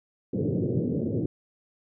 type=band-pass noise; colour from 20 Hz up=pink; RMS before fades=-27 dBFS; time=0.33-1.26 s; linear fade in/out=5 ms; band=100 to 490 Hz; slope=48 dB/octave; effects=none